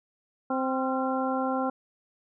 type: harmonic tone with a mistuned harmonic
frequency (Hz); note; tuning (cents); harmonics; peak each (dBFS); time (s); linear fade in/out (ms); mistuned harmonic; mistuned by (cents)
261.6; C4; 0; 1 / 2 / 3 / 4 / 5; -29 / -31 / -31 / -35 / -35; 0.5-1.7; 5; 5; +73
effects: none